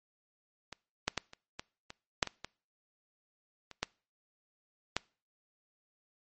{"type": "clicks", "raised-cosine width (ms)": 0.2, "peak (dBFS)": [-24, -11, -13, -30, -21, -26, -7, -20, -21, -29, -13, -11], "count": 12, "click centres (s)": [0.727, 1.08, 1.177, 1.334, 1.595, 1.904, 2.228, 2.273, 2.446, 3.713, 3.83, 4.966], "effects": ["noise-tail reverb RT60 0.4 s tail -25 dB re dry", "MP3 32 kbps"]}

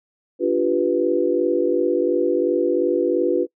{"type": "chord", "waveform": "sine", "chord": "G dominant seventh", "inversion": "second", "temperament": "equal with one note detuned", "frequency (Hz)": [291.6, 349.2, 392, 493.9], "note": ["D4", "F4", "G4", "B4"], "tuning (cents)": [-12, 0, 0, 0], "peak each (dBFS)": [-24, -20, -24, -21], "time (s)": [0.39, 3.47], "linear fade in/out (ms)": 50, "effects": ["noise-tail reverb RT60 0.1 s tail -23 dB re dry"]}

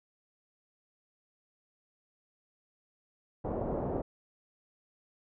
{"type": "low-pass noise", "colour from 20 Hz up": "white", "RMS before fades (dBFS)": -34, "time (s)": [3.44, 4.02], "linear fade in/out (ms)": 10, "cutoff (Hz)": 680, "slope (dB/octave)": 24, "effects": []}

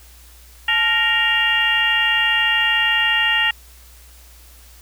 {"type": "harmonic tone with a mistuned harmonic", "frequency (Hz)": 466.2, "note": "A#4", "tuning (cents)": 0, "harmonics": [2, 3, 4, 5, 6, 7], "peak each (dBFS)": [-26, -27, -18, -29, -18, -29], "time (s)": [0.68, 3.51], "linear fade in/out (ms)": 5, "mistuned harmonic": 2, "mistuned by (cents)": -130, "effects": ["added 60 Hz sine -44 dBFS peak until 4.81 s", "white hiss -48 dBFS RMS until 4.81 s"]}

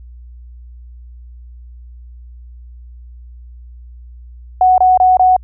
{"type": "tone bursts", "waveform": "sine", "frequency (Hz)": 740, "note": "F#5", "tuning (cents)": 0, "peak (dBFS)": -6, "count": 4, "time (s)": [4.61, 5.365], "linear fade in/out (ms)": 2, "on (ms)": 170, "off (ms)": 25, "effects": ["added 60 Hz sine -33 dBFS peak until 5.43 s"]}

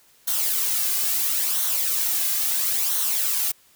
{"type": "noise with flanger", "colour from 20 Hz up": "blue", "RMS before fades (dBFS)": -23, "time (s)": [0.27, 3.52], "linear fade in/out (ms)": 10, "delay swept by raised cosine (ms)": [0.4, 2.2], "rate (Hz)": 0.74, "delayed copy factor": -0.55, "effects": ["white hiss -57 dBFS RMS until 3.75 s"]}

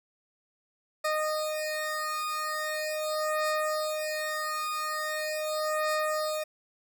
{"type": "beating tone pair", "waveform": "20% pulse", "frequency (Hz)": [616, 616.41], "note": ["D#5", "D#5"], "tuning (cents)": [-17, -16], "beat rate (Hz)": 0.41, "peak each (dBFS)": -27, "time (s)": [1.04, 6.44], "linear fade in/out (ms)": 10, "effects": []}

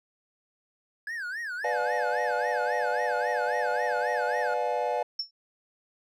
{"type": "tone with vibrato", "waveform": "triangle", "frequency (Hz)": 1644, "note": "G#6", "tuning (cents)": -18, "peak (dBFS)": -30, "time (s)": [1.07, 4.54], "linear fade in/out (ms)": 2, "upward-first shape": "sine", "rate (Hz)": 3.7, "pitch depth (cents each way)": 240}
{"type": "chord", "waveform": "triangle", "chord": "B diminished seventh", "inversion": "none", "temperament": "just", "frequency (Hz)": [493.9, 592.7, 711.2, 853.4], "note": ["B4", "D5", "F5", "Ab5"], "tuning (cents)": [0, 16, 31, 47], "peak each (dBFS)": -29, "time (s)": [1.64, 5.03], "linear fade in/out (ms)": 5}
{"type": "tone with exponential decay", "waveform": "sine", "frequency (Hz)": 5400, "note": "E8", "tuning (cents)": 41, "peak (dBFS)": -24, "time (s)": [5.19, 5.31], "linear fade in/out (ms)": 5, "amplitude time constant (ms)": 24}
{"effects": ["tanh soft clip ceiling -14 dBFS"]}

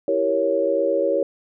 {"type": "chord", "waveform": "sine", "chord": "E diminished seventh", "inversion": "none", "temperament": "equal", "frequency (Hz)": [329.6, 392, 466.2, 554.4], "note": ["E4", "G4", "Bb4", "Db5"], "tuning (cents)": [0, 0, 0, 0], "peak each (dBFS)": [-26, -25, -24, -20], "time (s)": [0.08, 1.23], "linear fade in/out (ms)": 2, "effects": []}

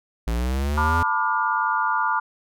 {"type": "linear sweep", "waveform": "square", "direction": "up", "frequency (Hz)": [55, 85.3], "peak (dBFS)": -22, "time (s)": [0.27, 1.03], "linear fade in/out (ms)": 5}
{"type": "chord", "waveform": "sine", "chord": "B half-diminished seventh", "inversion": "third", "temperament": "just", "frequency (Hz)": [889, 987.8, 1185.3, 1422.4], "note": ["A5", "B5", "D6", "F6"], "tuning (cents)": [18, 0, 16, 31], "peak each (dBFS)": -25, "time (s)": [0.77, 2.2], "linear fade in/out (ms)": 10}
{"effects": []}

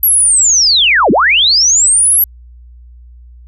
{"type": "linear two-way sweep", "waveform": "sine", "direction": "down then up", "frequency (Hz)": [11840, 170, 11840], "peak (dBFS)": -6, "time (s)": [0.03, 2.24], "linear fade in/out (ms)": 2, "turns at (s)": 1.11, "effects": ["added 60 Hz sine -34 dBFS peak until 3.47 s"]}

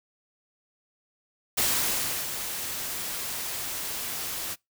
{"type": "noise with ADSR envelope", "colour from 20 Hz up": "white", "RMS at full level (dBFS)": -24, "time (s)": [1.57, 4.56], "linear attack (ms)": 12, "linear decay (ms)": 690, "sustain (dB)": -9, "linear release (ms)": 35, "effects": ["noise-tail reverb RT60 0.2 s tail -26 dB re dry"]}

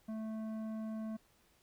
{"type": "tone with tanh clipping", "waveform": "sine", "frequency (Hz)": 219.4, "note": "A3", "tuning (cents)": -5, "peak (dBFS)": -40, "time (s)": [0.08, 1.17], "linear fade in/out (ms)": 10, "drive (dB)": 11, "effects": ["pink hiss -70 dBFS RMS until 1.62 s"]}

